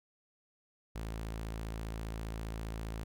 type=tone; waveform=sawtooth; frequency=55 Hz; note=A1; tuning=in tune; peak=-34 dBFS; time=0.95-3.04 s; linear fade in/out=10 ms; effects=none